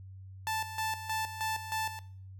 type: tone with tremolo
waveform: sawtooth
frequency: 880 Hz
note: A5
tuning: in tune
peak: -27 dBFS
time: 0.47-1.99 s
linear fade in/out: 0 ms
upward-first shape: square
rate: 3.2 Hz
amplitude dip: 65%
effects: noise-tail reverb RT60 0.5 s tail -18 dB re dry + added 95 Hz sine -45 dBFS peak until 2.39 s